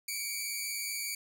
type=tone pair together; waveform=10% pulse; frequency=2248 / 2353 Hz; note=C#7 / D7; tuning=+24 / +3 cents; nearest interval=minor second; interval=79 cents; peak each=-28 dBFS; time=0.08-1.15 s; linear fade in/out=5 ms; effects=none